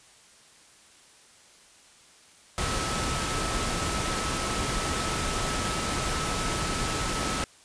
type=tone in noise; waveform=sine; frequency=1300 Hz; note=E6; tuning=24 cents flat; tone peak=-35 dBFS; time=2.58-7.44 s; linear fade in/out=0 ms; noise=pink; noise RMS=-29 dBFS; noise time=2.58-7.44 s; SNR=-9 dB; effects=white hiss -55 dBFS RMS until 7.64 s + resampled to 22050 Hz